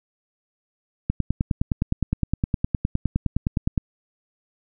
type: click train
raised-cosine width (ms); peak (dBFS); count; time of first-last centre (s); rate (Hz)
5; -8; 27; 1.1-3.778; 9.71
effects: none